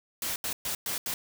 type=noise bursts at uneven times; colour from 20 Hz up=white; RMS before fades=-32 dBFS; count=5; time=0.22-0.36 / 0.44-0.53 / 0.65-0.75 / 0.86-0.98 / 1.06-1.14 s; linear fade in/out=2 ms; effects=none